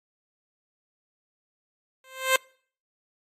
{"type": "tone with exponential growth", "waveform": "10% pulse", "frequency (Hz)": 523.3, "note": "C5", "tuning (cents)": 0, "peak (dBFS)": -7, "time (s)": [2.04, 2.36], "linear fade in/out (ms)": 2, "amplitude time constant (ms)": 69, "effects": ["noise-tail reverb RT60 0.5 s tail -26 dB re dry", "MP3 64 kbps"]}